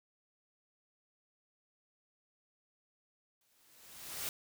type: noise with exponential growth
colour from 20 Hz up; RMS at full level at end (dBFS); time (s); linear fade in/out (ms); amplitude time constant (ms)
white; -37; 3.41-4.29; 1; 190
effects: none